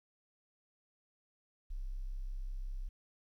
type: tone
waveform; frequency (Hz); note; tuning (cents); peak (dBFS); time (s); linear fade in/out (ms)
sine; 32.7; C1; 0; -37; 1.7-2.89; 10
effects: 12-bit